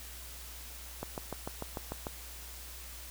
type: click train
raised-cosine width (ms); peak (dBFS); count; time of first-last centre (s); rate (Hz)
1; -22; 8; 1.03-2.069; 6.74
effects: added 60 Hz sine -48 dBFS peak until 3.1 s + white hiss -48 dBFS RMS until 3.1 s